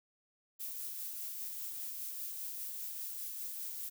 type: noise with tremolo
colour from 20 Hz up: violet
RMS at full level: -41 dBFS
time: 0.59-3.9 s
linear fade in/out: 20 ms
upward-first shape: sine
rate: 5 Hz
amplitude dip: 25%
effects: none